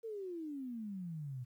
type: exponential sweep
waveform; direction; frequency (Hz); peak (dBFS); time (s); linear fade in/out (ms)
sine; down; 464.2 to 120.4; -40; 0.03-1.45; 20
effects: 12-bit